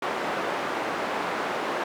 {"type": "band-pass noise", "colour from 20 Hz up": "white", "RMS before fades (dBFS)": -29, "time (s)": [0.02, 1.84], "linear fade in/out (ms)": 5, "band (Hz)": [280, 1200], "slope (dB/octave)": 12, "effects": []}